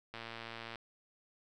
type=click train; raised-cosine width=0.3 ms; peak=-28 dBFS; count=72; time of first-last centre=0.14-0.757 s; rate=115 Hz; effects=none